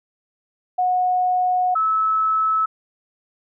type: tone pair in turn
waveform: sine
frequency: 730 / 1300.7 Hz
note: F#5 / E6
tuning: -24 / -24 cents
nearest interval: minor seventh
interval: 1000 cents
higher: second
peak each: -16 dBFS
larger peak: neither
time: 0.78-1.75 / 1.75-2.66 s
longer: first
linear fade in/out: 10 ms
effects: none